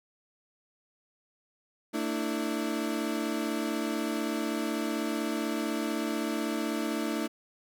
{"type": "chord", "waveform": "35% pulse", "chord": "A suspended fourth", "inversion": "none", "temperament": "equal with one note detuned", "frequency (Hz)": [225, 293.7, 329.6], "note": ["A3", "D4", "E4"], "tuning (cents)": [39, 0, 0], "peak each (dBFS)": -32, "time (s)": [1.93, 7.28], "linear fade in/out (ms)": 20, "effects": []}